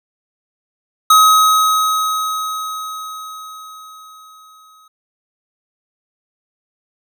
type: tone with exponential decay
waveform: square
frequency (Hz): 1269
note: D#6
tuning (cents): +34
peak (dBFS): -6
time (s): 1.1-4.88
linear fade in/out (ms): 5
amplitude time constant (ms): 820
effects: none